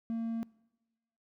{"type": "tone", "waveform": "triangle", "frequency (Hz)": 228.2, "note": "A#3", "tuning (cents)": -37, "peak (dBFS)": -29, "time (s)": [0.1, 0.43], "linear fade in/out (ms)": 0, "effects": ["noise-tail reverb RT60 1.0 s tail -24 dB re dry", "tanh soft clip ceiling -25 dBFS"]}